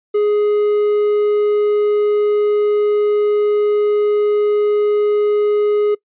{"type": "tone", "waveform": "triangle", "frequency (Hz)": 416.8, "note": "G#4", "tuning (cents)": 6, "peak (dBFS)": -10, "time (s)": [0.14, 5.95], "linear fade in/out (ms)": 10, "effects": ["noise-tail reverb RT60 0.1 s tail -23 dB re dry", "resampled to 8000 Hz"]}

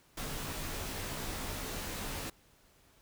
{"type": "noise with comb filter", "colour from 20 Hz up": "pink", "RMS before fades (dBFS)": -39, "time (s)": [0.17, 2.3], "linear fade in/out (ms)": 5, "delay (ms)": 17, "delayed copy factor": -0.65, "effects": ["pink hiss -65 dBFS RMS until 3.01 s"]}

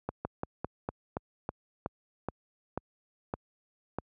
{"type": "slowing click train", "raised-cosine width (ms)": 1, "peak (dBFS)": -18, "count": 12, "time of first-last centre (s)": [0.09, 3.986], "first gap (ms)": 160, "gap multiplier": 1.15, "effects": ["high-pass 60 Hz 12 dB/octave"]}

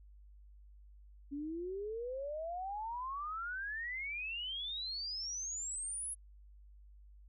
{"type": "exponential sweep", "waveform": "sine", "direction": "up", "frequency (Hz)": [277.2, 10810], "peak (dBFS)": -38, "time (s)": [1.31, 6.15], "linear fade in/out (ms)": 20, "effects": ["added 50 Hz sine -55 dBFS peak until 7.28 s"]}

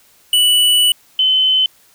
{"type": "tone pair in turn", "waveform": ["square", "sine"], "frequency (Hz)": [2960, 3050], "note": ["F#7", "G7"], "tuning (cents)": [0, -48], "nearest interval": "minor second", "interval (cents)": 52, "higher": "second", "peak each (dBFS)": -10, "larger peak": "neither", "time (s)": [[0.33, 0.92], [1.19, 1.66]], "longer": "first", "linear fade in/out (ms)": 2, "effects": ["white hiss -51 dBFS RMS until 1.94 s"]}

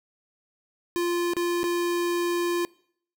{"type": "tone with dropouts", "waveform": "square", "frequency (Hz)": 347.5, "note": "F4", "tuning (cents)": -9, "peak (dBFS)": -24, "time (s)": [0.96, 2.65], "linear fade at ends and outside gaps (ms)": 0, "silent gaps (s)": [[1.335, 1.367], [1.632, 1.64]], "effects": ["noise-tail reverb RT60 0.6 s tail -23 dB re dry"]}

